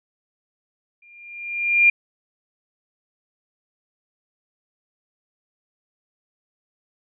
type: tone with exponential growth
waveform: sine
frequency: 2400 Hz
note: D7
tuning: 37 cents sharp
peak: -9 dBFS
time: 1.02-1.9 s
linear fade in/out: 5 ms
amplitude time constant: 190 ms
effects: none